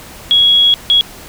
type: tone bursts at uneven times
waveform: sine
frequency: 3329 Hz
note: G#7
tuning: 3 cents sharp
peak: -6 dBFS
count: 2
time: 0.31-0.74 / 0.9-1.01 s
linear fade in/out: 0 ms
effects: pink hiss -34 dBFS RMS until 1.28 s